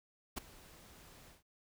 pink noise with ADSR envelope, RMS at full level -37 dBFS, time 0.36-1.43 s, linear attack 19 ms, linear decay 9 ms, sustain -21 dB, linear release 140 ms, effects none

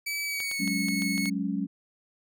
sawtooth tone with pitch glide, 2295 to 2194 Hz, D7 to C#7, -40 to -18 cents, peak -26 dBFS, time 0.06-1.3 s, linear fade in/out 10 ms, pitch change -78 cents, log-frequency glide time 0.25-0.64 s
clicks, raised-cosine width 0.2 ms, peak -22 dBFS, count 7, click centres 0.403 / 0.514 / 0.677 / 0.885 / 1.021 / 1.179 / 1.257 s
sine chord, F# suspended second, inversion none, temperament just, 185 / 208.1 / 277.5 Hz, F#3 / G#3 / C#4, 0 / +4 / +2 cents, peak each -31 dBFS, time 0.59-1.67 s, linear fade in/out 20 ms
effects none

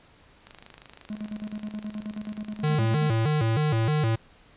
click train, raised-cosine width 0.2 ms, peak -27 dBFS, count 70, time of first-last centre 0.47-3.144 s, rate 25.8 Hz
triangle tone with tremolo, 211.7 Hz, G#3, 33 cents sharp, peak -28 dBFS, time 1.1-3.11 s, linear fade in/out 2 ms, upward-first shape square, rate 9.4 Hz, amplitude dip 70%
square tone with vibrato, 130.81 Hz, C3, in tune, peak -22 dBFS, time 2.63-4.16 s, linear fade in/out 10 ms, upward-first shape square, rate 3.2 Hz, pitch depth 260 cents each way
effects pink hiss -56 dBFS RMS until 4.56 s + resampled to 8000 Hz

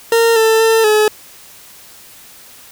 40% pulse tone with pitch steps, 460.1 / 444.9 / 448.9 / 426.3 Hz, A#4 / A4 / A4 / G#4, -23 / +19 / +35 / +45 cents, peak -8 dBFS, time 0.12-1.08 s, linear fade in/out 2 ms, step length 240 ms, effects white hiss -40 dBFS RMS until 2.71 s

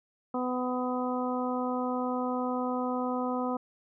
harmonic tone, 251 Hz, B3, 28 cents sharp, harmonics 1 / 2 / 3 / 4 / 5, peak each -31 / -34 / -36 / -37 / -38 dBFS, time 0.34-3.57 s, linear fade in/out 5 ms, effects none

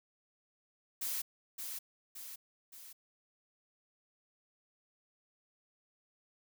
blue noise with echo, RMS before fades -37 dBFS, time 1.01-1.22 s, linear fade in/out 10 ms, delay 570 ms, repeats 3, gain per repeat -5 dB, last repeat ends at 2.93 s, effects none

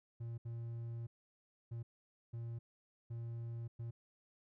triangle tone bursts at uneven times, 116.54 Hz, A#2, in tune, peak -39 dBFS, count 6, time 0.2-0.38 / 0.45-1.07 / 1.71-1.83 / 2.33-2.59 / 3.1-3.68 / 3.79-3.91 s, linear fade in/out 10 ms, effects none

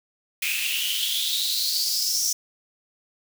white noise with high-pass filter sweep, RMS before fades -25 dBFS, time 0.42-2.33 s, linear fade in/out 5 ms, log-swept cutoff 2400 to 5900 Hz, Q 7.7, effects none

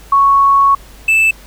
sine / triangle tone pair in turn, 1108.7 / 2637 Hz, C#6 / E7, 0 / 0 cents, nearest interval octave + minor third, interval 1500 cents, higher second, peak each -6 dBFS, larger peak neither, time 0.12-0.75 / 1.08-1.31 s, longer first, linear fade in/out 5 ms, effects added 50 Hz sine -37 dBFS peak until 1.46 s + pink hiss -41 dBFS RMS until 1.46 s

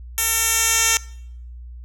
10% pulse tone with band-pass filter sweep, 452.6 Hz, A4, 49 cents sharp, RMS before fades -19 dBFS, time 0.18-0.97 s, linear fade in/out 0 ms, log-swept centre 11000 to 6300 Hz, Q 1.2, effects noise-tail reverb RT60 0.7 s tail -22 dB re dry + added 60 Hz sine -34 dBFS peak until 1.84 s

